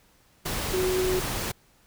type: tone in noise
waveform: sine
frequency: 369.9 Hz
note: F#4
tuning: in tune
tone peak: -23 dBFS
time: 0.73-1.2 s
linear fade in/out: 10 ms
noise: pink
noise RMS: -30 dBFS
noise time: 0.45-1.52 s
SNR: +4 dB
effects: pink hiss -61 dBFS RMS until 1.86 s